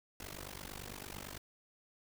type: noise with amplitude modulation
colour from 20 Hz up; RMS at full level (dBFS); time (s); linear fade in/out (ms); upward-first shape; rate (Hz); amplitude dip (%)
pink; -43; 0.2-1.38; 2; sine; 48.9; 95
effects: none